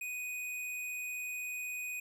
square tone, 2489 Hz, D#7, in tune, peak -38 dBFS, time 0.01-2 s, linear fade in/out 5 ms, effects none

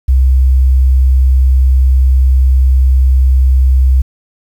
sine tone, 65 Hz, C2, 11 cents flat, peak -4 dBFS, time 0.08-4.02 s, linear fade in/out 10 ms, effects tanh soft clip ceiling 0 dBFS + 7-bit

